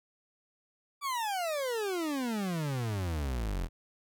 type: exponential sweep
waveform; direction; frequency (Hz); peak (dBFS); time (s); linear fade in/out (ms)
40% pulse; down; 1174.7 to 40.09; -30; 1.01-3.69; 50
effects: none